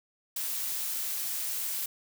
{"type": "noise", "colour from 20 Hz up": "blue", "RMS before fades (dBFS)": -33, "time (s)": [0.36, 1.86], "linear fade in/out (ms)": 5, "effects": []}